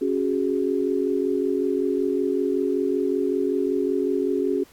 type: chord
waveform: sine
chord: C# suspended fourth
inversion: none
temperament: equal with one note detuned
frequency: 275.7 / 370 / 415.3 Hz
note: C#4 / F#4 / G#4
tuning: -9 / 0 / 0 cents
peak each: -25 / -24 / -25 dBFS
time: 0.01-4.64 s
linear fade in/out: 10 ms
effects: pink hiss -54 dBFS RMS until 4.72 s + AAC 64 kbps